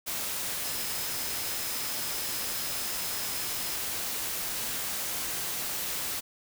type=tone in noise; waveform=sine; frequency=5110 Hz; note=D#8; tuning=45 cents sharp; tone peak=-42 dBFS; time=0.63-3.76 s; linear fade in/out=20 ms; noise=white; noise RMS=-33 dBFS; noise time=0.06-6.21 s; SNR=-12 dB; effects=none